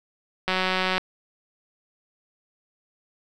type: click train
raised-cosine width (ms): 0.3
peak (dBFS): -8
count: 94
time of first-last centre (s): 0.48-0.98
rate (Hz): 186
effects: none